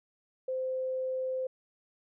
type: tone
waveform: sine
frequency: 518 Hz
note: C5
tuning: 17 cents flat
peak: -30 dBFS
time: 0.48-1.47 s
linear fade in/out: 5 ms
effects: none